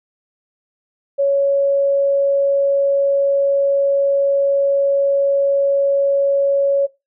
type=tone; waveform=sine; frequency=557 Hz; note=C#5; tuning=8 cents sharp; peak=-12 dBFS; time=1.18-6.87 s; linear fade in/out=20 ms; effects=noise-tail reverb RT60 0.2 s tail -17 dB re dry